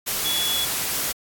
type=tone in noise; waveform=sine; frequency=3390 Hz; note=G#7; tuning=35 cents sharp; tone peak=-23 dBFS; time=0.24-0.66 s; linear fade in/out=20 ms; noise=white; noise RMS=-25 dBFS; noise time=0.06-1.13 s; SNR=-1 dB; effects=AAC 64 kbps